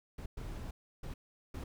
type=noise bursts at uneven times; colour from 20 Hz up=brown; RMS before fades=-42 dBFS; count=4; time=0.18-0.26 / 0.37-0.71 / 1.03-1.14 / 1.54-1.64 s; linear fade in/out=5 ms; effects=none